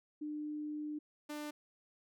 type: tone pair in turn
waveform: sine / sawtooth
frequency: 300.3 / 297.9 Hz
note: D4 / D4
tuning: +39 / +25 cents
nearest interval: unison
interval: 14 cents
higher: first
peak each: -38 / -37 dBFS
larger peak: second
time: 0.21-0.99 / 1.29-1.51 s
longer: first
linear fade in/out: 10 ms
effects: none